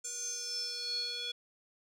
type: tone with band-pass filter sweep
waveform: square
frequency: 482.6 Hz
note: B4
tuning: 40 cents flat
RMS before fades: -38 dBFS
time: 0.04-1.32 s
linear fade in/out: 10 ms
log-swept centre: 7100 to 3600 Hz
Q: 10
effects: none